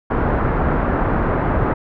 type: low-pass noise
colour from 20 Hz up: pink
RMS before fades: -18 dBFS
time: 0.1-1.74 s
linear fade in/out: 10 ms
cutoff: 1500 Hz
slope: 24 dB/octave
effects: none